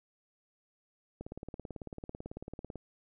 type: click train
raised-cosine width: 2 ms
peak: -28 dBFS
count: 29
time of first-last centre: 1.21-2.757 s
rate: 18.1 Hz
effects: none